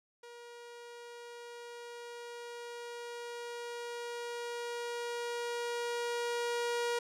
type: tone with level ramp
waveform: sawtooth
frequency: 476.2 Hz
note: A#4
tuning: 37 cents sharp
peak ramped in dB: -45 to -27 dBFS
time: 0.23-6.99 s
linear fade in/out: 5 ms
effects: low-pass 9000 Hz 12 dB/octave